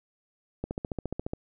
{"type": "click train", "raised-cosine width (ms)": 2, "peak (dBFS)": -18, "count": 11, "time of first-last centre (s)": [0.64, 1.334], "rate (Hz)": 14.4, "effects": []}